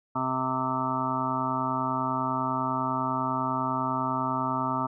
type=harmonic tone; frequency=130 Hz; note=C3; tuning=11 cents flat; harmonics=1 / 2 / 3 / 5 / 6 / 7 / 8 / 9 / 10; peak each=-36 / -32 / -43 / -36 / -42 / -31 / -40 / -31 / -34 dBFS; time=0.15-4.87 s; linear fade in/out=10 ms; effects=none